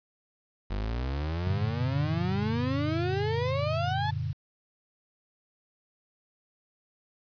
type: exponential sweep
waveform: 35% pulse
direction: up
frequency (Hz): 47.67 to 880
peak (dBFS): -27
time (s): 0.7-4.11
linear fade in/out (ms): 10
type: chord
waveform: sine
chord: Gb augmented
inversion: none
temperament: equal with one note detuned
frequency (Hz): 92.5 / 116.54 / 144.73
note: Gb2 / Bb2 / D3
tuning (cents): 0 / 0 / -25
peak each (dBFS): -33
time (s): 1.47-4.33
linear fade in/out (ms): 0
effects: resampled to 11025 Hz + 9-bit